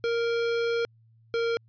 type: tone pair in turn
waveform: square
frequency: 466.2 / 463.6 Hz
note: A#4 / A#4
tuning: 0 / -10 cents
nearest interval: unison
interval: 10 cents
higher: first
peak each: -25 dBFS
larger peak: neither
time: 0.04-0.85 / 1.34-1.57 s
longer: first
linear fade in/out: 0 ms
effects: added 113 Hz sine -56 dBFS peak until 1.68 s + resampled to 11025 Hz